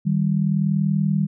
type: tone pair together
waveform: sine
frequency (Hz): 155.56 / 195.99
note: D#3 / G3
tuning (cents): 0 / 0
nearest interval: major third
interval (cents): 400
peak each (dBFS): -20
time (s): 0.05-1.27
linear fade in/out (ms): 20
effects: none